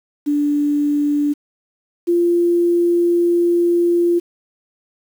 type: tone pair in turn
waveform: sine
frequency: 291.9 / 345.8 Hz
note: D4 / F4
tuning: -10 / -17 cents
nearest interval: minor third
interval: 293 cents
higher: second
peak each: -14 / -12 dBFS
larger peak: second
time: 0.26-1.34 / 2.07-4.2 s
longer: second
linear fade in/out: 20 ms
effects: 7-bit